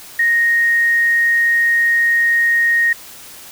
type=tone; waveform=sine; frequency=1864.7 Hz; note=A#6; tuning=in tune; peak=-11 dBFS; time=0.19-2.93 s; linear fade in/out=5 ms; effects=white hiss -37 dBFS RMS until 3.51 s